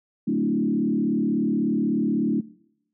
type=tone with frequency modulation; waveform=sine; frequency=257.5 Hz; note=C4; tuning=28 cents flat; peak=-20 dBFS; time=0.27-2.41 s; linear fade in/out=10 ms; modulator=36.4 Hz; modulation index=1.9; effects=noise-tail reverb RT60 0.8 s tail -22 dB re dry